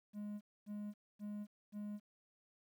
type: tone bursts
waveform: triangle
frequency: 207.7 Hz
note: G#3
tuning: in tune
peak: -40 dBFS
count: 4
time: 0.13-2 s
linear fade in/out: 50 ms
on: 280 ms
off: 250 ms
effects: 12-bit